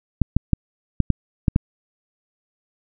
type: clicks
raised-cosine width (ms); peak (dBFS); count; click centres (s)
5; -3; 7; 0.217 / 0.366 / 0.533 / 1.003 / 1.103 / 1.482 / 1.561
effects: none